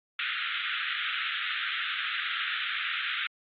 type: band-pass noise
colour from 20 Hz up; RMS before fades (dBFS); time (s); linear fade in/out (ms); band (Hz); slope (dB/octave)
pink; -32; 0.19-3.27; 2; 1300 to 3700; 96
effects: AAC 32 kbps

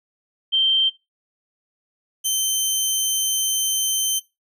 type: tone pair in turn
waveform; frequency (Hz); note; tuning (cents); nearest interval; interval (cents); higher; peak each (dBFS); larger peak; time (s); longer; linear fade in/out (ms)
sine / 15% pulse; 3136 / 3098; G7 / G7; 0 / -21; unison; 21; first; -15 / -12; second; 0.52-0.9 / 2.24-4.2; second; 20
effects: noise-tail reverb RT60 0.2 s tail -17 dB re dry

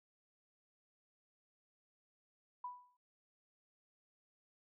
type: tone with exponential decay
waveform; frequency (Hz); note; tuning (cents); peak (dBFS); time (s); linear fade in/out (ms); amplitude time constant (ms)
sine; 987.8; B5; 0; -39; 2.64-2.97; 5; 71
effects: none

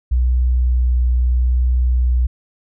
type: tone with vibrato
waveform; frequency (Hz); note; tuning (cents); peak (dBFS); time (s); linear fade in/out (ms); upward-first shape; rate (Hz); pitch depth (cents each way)
sine; 61.74; B1; 0; -12; 0.11-2.27; 10; triangle; 0.78; 12
effects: none

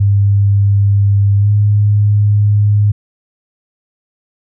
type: tone with pitch glide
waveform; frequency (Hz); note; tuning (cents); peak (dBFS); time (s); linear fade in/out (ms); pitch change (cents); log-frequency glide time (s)
sine; 100.4 to 103.58; G2 to G#2; +42 to -4; -7; 0-2.92; 10; +54; 1.38-1.49
effects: none

